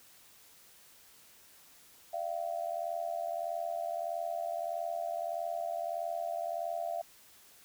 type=tone with amplitude modulation; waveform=sine; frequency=679 Hz; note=F5; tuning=49 cents flat; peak=-29 dBFS; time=2.13-7.02 s; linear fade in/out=10 ms; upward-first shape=sine; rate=81.6 Hz; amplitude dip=90%; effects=white hiss -59 dBFS RMS until 7.64 s